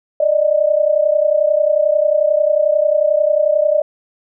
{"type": "tone pair together", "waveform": "sine", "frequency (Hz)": [588, 619.2], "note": ["D5", "D#5"], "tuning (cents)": [2, -9], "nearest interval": "minor second", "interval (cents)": 89, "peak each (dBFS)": -14, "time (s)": [0.2, 3.82], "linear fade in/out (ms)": 5, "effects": []}